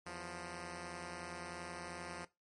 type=tone pair together; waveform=5% pulse; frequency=82.88 / 176 Hz; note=E2 / F3; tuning=+10 / +14 cents; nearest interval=octave + minor second; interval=1304 cents; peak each=-39 / -34 dBFS; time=0.06-2.25 s; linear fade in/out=5 ms; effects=noise-tail reverb RT60 0.2 s tail -17 dB re dry + MP3 48 kbps